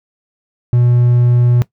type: tone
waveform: triangle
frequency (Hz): 121.6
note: B2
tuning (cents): -26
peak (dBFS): -6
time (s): 0.73-1.62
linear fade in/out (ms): 0
effects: noise-tail reverb RT60 0.1 s tail -18 dB re dry